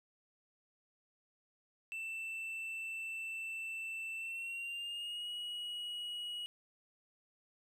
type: tone with pitch glide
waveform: triangle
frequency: 2666 to 2907 Hz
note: E7 to F#7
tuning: +19 to -31 cents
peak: -38 dBFS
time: 1.92-6.46 s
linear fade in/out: 0 ms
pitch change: +150 cents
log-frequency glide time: 4.17-5.3 s
effects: none